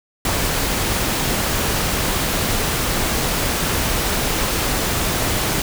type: noise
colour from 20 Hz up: pink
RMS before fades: -20 dBFS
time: 0.25-5.62 s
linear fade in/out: 2 ms
effects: none